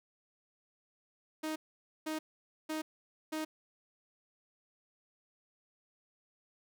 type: tone bursts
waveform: sawtooth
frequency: 312.2 Hz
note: D#4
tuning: 6 cents sharp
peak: -31 dBFS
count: 4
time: 1.43-3.45 s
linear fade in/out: 10 ms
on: 130 ms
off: 500 ms
effects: none